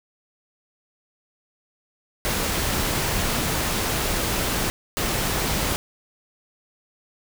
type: noise bursts at uneven times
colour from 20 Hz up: pink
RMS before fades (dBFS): -24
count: 2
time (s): 2.25-4.7 / 4.97-5.76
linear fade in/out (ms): 0
effects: none